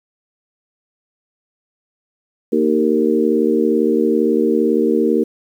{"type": "harmonic tone with a mistuned harmonic", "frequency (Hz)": 77.78, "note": "D#2", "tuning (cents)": 0, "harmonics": [3, 4, 5, 6], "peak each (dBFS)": [-18, -18, -18, -18], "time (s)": [2.52, 5.24], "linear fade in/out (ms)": 10, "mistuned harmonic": 6, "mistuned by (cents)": -20, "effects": ["8-bit"]}